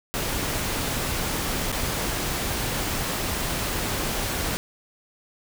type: noise with dropouts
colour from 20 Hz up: pink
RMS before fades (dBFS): -27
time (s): 0.14-4.57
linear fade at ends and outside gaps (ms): 0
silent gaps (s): 1.718-1.726
effects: none